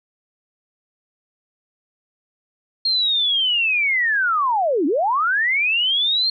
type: linear two-way sweep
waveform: sine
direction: down then up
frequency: 4249 to 261.6 to 4249 Hz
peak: -16 dBFS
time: 2.85-6.3 s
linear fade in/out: 5 ms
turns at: 4.86 s
effects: none